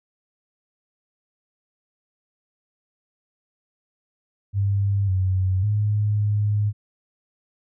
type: tone with pitch steps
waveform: sine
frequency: 99.7 / 93.8 / 104.8 / 104.2 Hz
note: G2 / F#2 / G#2 / G#2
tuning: +30 / +24 / +16 / +6 cents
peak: -18 dBFS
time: 4.53-6.73 s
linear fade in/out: 50 ms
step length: 550 ms
effects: none